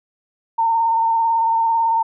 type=tone with vibrato; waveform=sine; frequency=910 Hz; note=A#5; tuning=42 cents flat; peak=-14 dBFS; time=0.58-2.03 s; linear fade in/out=10 ms; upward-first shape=square; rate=18 Hz; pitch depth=20 cents each way; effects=none